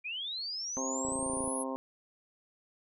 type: linear sweep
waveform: sine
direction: up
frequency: 2349 to 10780 Hz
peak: -35 dBFS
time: 0.04-1.64 s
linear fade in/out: 20 ms
type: harmonic tone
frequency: 132.3 Hz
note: C3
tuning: 20 cents sharp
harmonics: 2 / 3 / 4 / 5 / 6 / 7 / 8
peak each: -37 / -44 / -39 / -46 / -47 / -43 / -43 dBFS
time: 0.77-1.76 s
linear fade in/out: 0 ms
type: click train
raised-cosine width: 2 ms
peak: -29 dBFS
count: 13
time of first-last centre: 1.05-1.477 s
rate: 28.1 Hz
effects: none